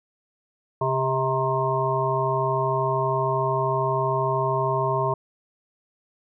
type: harmonic tone with a mistuned harmonic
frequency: 132.9 Hz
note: C3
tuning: 27 cents sharp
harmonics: 1 / 3 / 5 / 7 / 8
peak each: -27 / -27 / -27 / -27 / -27 dBFS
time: 0.81-5.14 s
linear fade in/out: 5 ms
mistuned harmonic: 5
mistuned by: -46 cents
effects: none